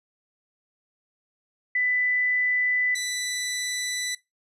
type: tone pair in turn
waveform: sine / 15% pulse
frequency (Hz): 1993 / 1984.2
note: B6 / B6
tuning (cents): +15 / +8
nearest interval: unison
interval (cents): 7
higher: first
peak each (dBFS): -21 / -21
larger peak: neither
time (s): 1.75-2.95 / 2.95-4.15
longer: neither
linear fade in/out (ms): 5
effects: noise-tail reverb RT60 0.2 s tail -20 dB re dry + resampled to 32000 Hz